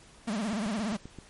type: tone with vibrato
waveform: 45% pulse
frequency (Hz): 213.4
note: G#3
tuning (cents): +47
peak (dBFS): -29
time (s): 0.27-0.97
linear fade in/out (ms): 10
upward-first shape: triangle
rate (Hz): 17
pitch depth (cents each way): 200
type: click train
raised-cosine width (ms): 3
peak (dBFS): -29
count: 6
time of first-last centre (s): 0.53-1.187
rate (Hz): 7.61
effects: pink hiss -55 dBFS RMS until 1.29 s + MP3 48 kbps